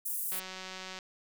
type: high-pass noise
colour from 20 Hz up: pink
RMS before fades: -35 dBFS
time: 0.05-0.4 s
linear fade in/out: 10 ms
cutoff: 10000 Hz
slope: 24 dB/octave
type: click train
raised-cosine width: 0.2 ms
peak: -25 dBFS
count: 126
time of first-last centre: 0.32-0.988 s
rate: 187 Hz
effects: none